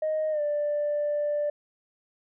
sine tone with pitch glide, 622.3 to 589.1 Hz, D#5 to D5, 0 to +5 cents, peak -23 dBFS, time 0.02-1.5 s, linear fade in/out 5 ms, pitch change -95 cents, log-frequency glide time 0.31-0.41 s, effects tanh soft clip ceiling -21 dBFS

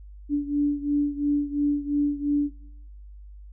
sine beating tone pair, 288.9 / 291.8 Hz, D4 / D4, -28 / -11 cents, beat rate 2.9 Hz, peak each -23 / -26 dBFS, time 0.29-2.51 s, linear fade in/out 50 ms, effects noise-tail reverb RT60 0.9 s tail -23 dB re dry + added 50 Hz sine -41 dBFS peak until 3.52 s

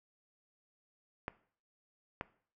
clicks, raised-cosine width 0.5 ms, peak -21 dBFS, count 2, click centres 1.281 / 2.211 s, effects noise-tail reverb RT60 0.5 s tail -19 dB re dry

